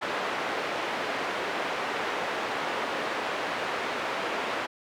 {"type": "band-pass noise", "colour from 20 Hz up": "pink", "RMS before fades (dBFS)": -31, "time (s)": [0.01, 4.67], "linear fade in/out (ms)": 20, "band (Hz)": [450, 2400], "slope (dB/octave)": 12, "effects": []}